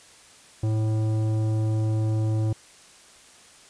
sine tone with tanh clipping, 109.2 Hz, A2, 13 cents flat, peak -23 dBFS, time 0.63-2.53 s, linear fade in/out 5 ms, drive 13 dB, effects white hiss -51 dBFS RMS until 3.69 s + resampled to 22050 Hz

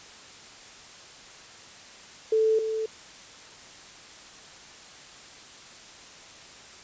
sine tone pair in turn, 440 / 440 Hz, A4 / A4, 0 / 0 cents, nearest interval unison, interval 0 cents, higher neither, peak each -19 / -26 dBFS, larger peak first, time 2.32-2.59 / 2.59-2.86 s, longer neither, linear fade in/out 5 ms, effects white hiss -47 dBFS RMS until 6.83 s + resampled to 16000 Hz

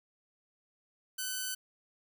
5% pulse tone, 1510 Hz, F#6, 35 cents sharp, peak -23 dBFS, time 1.18-1.55 s, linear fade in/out 10 ms, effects none

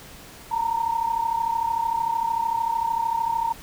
sine tone pair together, 910 / 943.3 Hz, A#5 / A#5, -42 / +20 cents, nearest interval minor second, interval 62 cents, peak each -23 / -26 dBFS, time 0.51-3.53 s, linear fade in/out 10 ms, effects pink hiss -44 dBFS RMS until 3.62 s

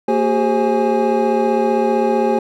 triangle tone cluster, 229.1 / 379.2 / 414.7 / 530 / 828 Hz, A#3 / F#4 / G#4 / C5 / G#5, -30 / +43 / -3 / +22 / -5 cents, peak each -18 dBFS, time 0.08-2.39 s, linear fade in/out 5 ms, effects none

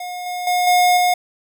square tone with level steps, 719 Hz, F#5, 50 cents flat, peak -27 / -24 / -16 / -12 / -14 dBFS, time 0-1.14 s, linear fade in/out 5 ms, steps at 0.26 / 0.47 / 0.67 / 0.97 s, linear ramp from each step 2 ms, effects none

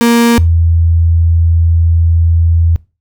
35% pulse / sine tone pair in turn, 234.6 / 83.21 Hz, A#3 / E2, +11 / +17 cents, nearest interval octave + tritone, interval 1794 cents, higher first, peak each -4 / -6 dBFS, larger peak first, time 0.01-0.38 / 0.38-2.76 s, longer second, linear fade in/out 0 ms, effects noise-tail reverb RT60 0.3 s tail -22 dB re dry

